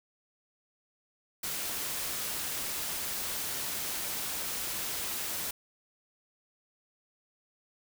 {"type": "noise", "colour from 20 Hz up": "white", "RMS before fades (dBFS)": -35, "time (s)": [1.43, 5.51], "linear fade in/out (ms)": 5, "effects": []}